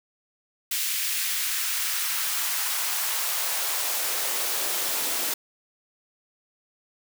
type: noise with high-pass filter sweep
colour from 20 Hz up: white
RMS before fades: -27 dBFS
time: 0.71-5.34 s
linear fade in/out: 5 ms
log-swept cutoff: 2400 to 300 Hz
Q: 1.1
effects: none